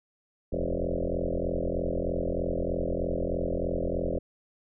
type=tone with frequency modulation; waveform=sine; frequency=285.6 Hz; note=D4; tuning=48 cents flat; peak=-26 dBFS; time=0.52-4.19 s; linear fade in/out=10 ms; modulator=43.2 Hz; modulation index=7.2; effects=none

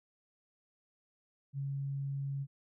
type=tone; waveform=sine; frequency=138.59 Hz; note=C#3; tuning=in tune; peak=-34 dBFS; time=1.53-2.47 s; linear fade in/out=50 ms; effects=none

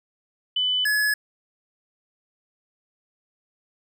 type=tone pair in turn; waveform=sine / square; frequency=3000 / 1698.3 Hz; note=F#7 / G#6; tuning=+23 / +38 cents; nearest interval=minor seventh; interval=985 cents; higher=first; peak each=-20 dBFS; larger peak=neither; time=0.56-0.85 / 0.85-1.14 s; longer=neither; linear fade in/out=5 ms; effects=none

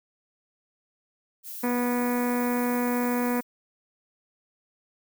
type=noise; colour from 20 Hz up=violet; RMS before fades=-38 dBFS; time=1.43-3.43 s; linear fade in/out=50 ms
type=harmonic tone; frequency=244.2 Hz; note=B3; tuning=19 cents flat; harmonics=1 / 2 / 3 / 4 / 5 / 6 / 7 / 8 / 9 / 10; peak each=-25 / -30 / -36 / -34 / -41 / -42 / -41 / -43 / -43 / -46 dBFS; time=1.63-3.41 s; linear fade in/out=10 ms
effects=none

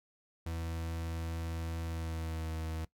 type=tone with pitch glide; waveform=40% pulse; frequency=82.41 to 80.16 Hz; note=E2 to E2; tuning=0 to -48 cents; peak=-35 dBFS; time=0.46-2.85 s; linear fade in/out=5 ms; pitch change=-48 cents; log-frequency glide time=1.86-2.51 s; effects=noise-tail reverb RT60 0.1 s tail -19 dB re dry

